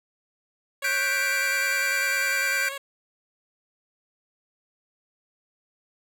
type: tone with vibrato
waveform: 10% pulse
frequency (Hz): 550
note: C#5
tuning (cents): -14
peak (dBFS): -24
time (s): 0.82-2.78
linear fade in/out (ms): 5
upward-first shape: square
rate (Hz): 10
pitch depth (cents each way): 19
type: chord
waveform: square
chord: G major seventh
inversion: third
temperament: equal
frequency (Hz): 1480 / 1568 / 1975.5 / 2349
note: F#6 / G6 / B6 / D7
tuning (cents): 0 / 0 / 0 / 0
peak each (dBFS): -33 / -27 / -33 / -28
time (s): 0.84-2.69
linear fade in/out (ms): 5
effects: none